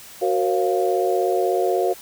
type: chord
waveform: sine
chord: Gb major seventh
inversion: none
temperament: equal with one note detuned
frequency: 370 / 466.2 / 542.6 / 698.5 Hz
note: Gb4 / Bb4 / Db5 / F5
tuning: 0 / 0 / -37 / 0 cents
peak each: -21 / -24 / -25 / -23 dBFS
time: 0.21-1.94 s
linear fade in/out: 20 ms
effects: white hiss -42 dBFS RMS until 2.01 s